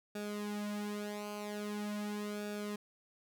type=tone with flanger; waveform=sawtooth; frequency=207.7 Hz; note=G#3; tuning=in tune; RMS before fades=-40 dBFS; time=0.15-2.76 s; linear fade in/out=5 ms; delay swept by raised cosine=0.97 to 4.27 ms; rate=0.43 Hz; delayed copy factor=-0.75; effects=none